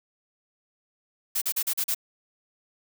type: noise bursts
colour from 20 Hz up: blue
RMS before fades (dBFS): -26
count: 6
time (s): 1.35-1.947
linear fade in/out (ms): 10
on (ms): 67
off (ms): 39
effects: none